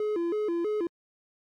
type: tone with vibrato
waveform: triangle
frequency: 380 Hz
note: F#4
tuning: 46 cents sharp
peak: -24 dBFS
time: 0-0.87 s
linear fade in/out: 2 ms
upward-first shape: square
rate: 3.1 Hz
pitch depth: 190 cents each way
effects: AAC 64 kbps